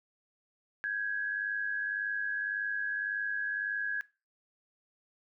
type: tone pair together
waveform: sine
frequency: 1567.2 / 1669 Hz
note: G6 / G#6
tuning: -1 / +8 cents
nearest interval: minor second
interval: 109 cents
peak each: -37 / -32 dBFS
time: 0.84-4.01 s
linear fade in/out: 0 ms
effects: noise-tail reverb RT60 0.3 s tail -20 dB re dry